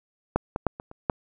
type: clicks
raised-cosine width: 1 ms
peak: -7 / -13 / -7 / -22 / -28 / -8 dBFS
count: 6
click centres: 0.36 / 0.561 / 0.667 / 0.799 / 0.914 / 1.098 s
effects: none